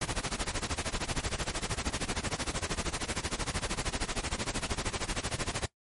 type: noise with tremolo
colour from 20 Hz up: pink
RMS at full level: -30 dBFS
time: 0.01-5.66 s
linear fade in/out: 5 ms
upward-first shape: sine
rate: 13 Hz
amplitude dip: 90%
effects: noise-tail reverb RT60 0.1 s tail -18 dB re dry + MP3 48 kbps